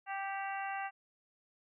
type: harmonic tone with a mistuned harmonic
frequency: 392 Hz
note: G4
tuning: in tune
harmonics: 2 / 3 / 4 / 5 / 6 / 7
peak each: -38 / -46 / -44 / -45 / -52 / -48 dBFS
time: 0.06-0.91 s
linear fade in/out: 50 ms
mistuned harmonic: 6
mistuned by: -46 cents
effects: none

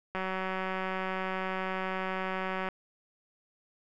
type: click train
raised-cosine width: 0.5 ms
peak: -19 dBFS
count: 478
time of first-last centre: 0.15-2.687 s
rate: 188 Hz
effects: none

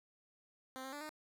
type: tone with pitch steps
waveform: 10% pulse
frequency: 261.1 / 265.5 / 291.2 / 306.1 Hz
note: C4 / C4 / D4 / D#4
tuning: -3 / +25 / -15 / -28 cents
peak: -36 dBFS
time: 0.76-1.092 s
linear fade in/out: 0 ms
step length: 83 ms
effects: none

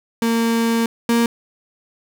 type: tone pair in turn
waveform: 35% pulse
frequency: 229.6 / 233.5 Hz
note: A#3 / A#3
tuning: -26 / +3 cents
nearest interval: unison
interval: 29 cents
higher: second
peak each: -14 / -12 dBFS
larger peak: second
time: 0.22-0.86 / 1.09-1.26 s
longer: first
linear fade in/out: 2 ms
effects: none

